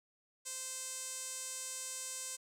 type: tone with band-pass filter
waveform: sawtooth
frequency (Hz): 520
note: C5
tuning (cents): -11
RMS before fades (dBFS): -43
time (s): 0.45-2.37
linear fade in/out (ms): 20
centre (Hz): 7900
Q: 3.4
effects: none